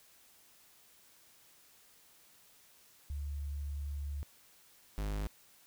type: tone pair in turn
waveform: sine / 45% pulse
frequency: 71.9 / 51.09 Hz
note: D2 / G#1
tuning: -36 / -28 cents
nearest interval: tritone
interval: 592 cents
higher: first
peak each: -36 / -34 dBFS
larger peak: second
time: 3.1-4.23 / 4.98-5.27 s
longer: first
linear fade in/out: 0 ms
effects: white hiss -63 dBFS RMS until 5.66 s